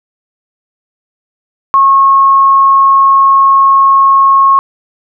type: tone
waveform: sine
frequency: 1090 Hz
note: C#6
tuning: 29 cents flat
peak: -3 dBFS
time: 1.74-4.59 s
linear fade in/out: 0 ms
effects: none